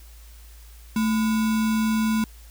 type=tone with sample-and-hold; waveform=sine; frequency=220 Hz; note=A3; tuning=in tune; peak=-19 dBFS; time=0.96-2.24 s; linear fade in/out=2 ms; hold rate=1225 Hz; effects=added 56 Hz sine -43 dBFS peak until 2.5 s + white hiss -53 dBFS RMS until 2.5 s